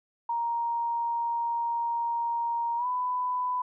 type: tone with pitch glide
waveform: sine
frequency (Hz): 936 to 997.4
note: A#5 to B5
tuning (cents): +7 to +17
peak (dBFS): -26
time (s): 0.29-3.62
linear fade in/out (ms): 5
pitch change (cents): +110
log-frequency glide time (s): 2.77-2.86
effects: none